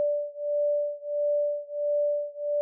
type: beating tone pair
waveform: sine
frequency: 585 / 586.5 Hz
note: D5 / D5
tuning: -7 / -2 cents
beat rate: 1.5 Hz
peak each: -27 / -28 dBFS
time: 0-2.61 s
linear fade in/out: 0 ms
effects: none